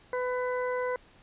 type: harmonic tone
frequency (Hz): 500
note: B4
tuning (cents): +21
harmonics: 1 / 2 / 3 / 4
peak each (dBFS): -29 / -35 / -39 / -41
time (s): 0.13-0.96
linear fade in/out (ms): 2
effects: pink hiss -58 dBFS RMS until 1.22 s + resampled to 8000 Hz